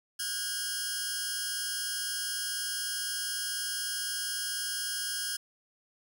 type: tone cluster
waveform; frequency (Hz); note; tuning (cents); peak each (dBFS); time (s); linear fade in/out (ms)
10% pulse; 1451 / 1618 / 5240; F#6 / G#6 / E8; -34 / -46 / -11; -32 / -28 / -29; 0.19-5.37; 10
effects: none